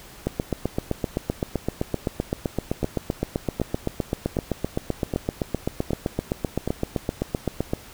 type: two click trains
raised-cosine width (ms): 2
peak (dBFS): -9 / -11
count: 59 / 6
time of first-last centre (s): 0.27-7.735 / 2.83-6.676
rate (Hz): 7.77 / 1.3
effects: pink hiss -45 dBFS RMS until 7.93 s